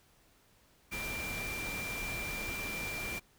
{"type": "tone in noise", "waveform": "sine", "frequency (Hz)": 2367, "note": "D7", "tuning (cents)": 13, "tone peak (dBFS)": -38, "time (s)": [0.91, 3.2], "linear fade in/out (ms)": 20, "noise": "pink", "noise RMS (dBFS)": -41, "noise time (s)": [0.91, 3.2], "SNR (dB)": 0, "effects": ["pink hiss -66 dBFS RMS until 3.38 s"]}